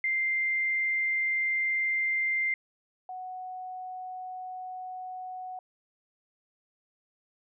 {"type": "tone pair in turn", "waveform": "sine", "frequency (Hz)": [2093, 740], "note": ["C7", "F#5"], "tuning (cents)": [0, 0], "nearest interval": "octave + tritone", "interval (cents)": 1800, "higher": "first", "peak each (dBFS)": [-25, -36], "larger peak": "first", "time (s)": [[0.04, 2.54], [3.09, 5.59]], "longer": "neither", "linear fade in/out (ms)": 2, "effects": []}